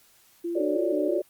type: tone with vibrato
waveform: sine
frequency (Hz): 320.8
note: E4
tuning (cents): -47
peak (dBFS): -27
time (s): 0.44-1.19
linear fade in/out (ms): 10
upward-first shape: square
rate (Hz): 3.1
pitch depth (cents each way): 110
type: chord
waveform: sine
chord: D major seventh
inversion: first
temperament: equal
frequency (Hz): 370 / 440 / 554.4 / 587.3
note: F#4 / A4 / C#5 / D5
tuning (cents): 0 / 0 / 0 / 0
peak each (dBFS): -28 / -33 / -32 / -28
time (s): 0.55-1.22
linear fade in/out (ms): 10
effects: white hiss -59 dBFS RMS until 1.29 s + Opus 48 kbps